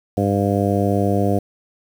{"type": "harmonic tone", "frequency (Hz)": 100.3, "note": "G2", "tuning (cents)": 40, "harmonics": [1, 2, 3, 4, 5, 6, 7], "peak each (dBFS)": [-21, -21, -23, -25, -24, -26, -25], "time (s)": [0.17, 1.39], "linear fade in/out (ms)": 5, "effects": ["7-bit"]}